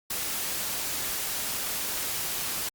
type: noise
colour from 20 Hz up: white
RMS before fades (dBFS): -31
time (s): 0.1-2.69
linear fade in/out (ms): 5
effects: Opus 48 kbps